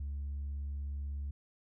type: tone with tanh clipping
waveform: triangle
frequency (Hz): 70.9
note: C#2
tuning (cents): +40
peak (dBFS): -36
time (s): 0-1.31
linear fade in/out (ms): 5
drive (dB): 6
effects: none